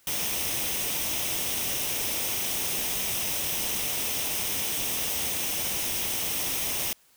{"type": "noise with comb filter", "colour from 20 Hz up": "white", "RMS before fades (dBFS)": -29, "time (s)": [0.07, 6.93], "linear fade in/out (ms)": 2, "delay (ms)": 0.34, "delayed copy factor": 0.5, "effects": ["white hiss -61 dBFS RMS until 7.16 s"]}